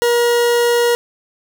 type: tone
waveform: 40% pulse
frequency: 476.6 Hz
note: A#4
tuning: 38 cents sharp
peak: -11 dBFS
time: 0.02-0.95 s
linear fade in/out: 0 ms
effects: none